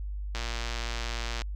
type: click train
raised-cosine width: 0.2 ms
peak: -17 dBFS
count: 126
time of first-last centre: 0.35-1.418 s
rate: 117 Hz
effects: added 50 Hz sine -32 dBFS peak until 1.55 s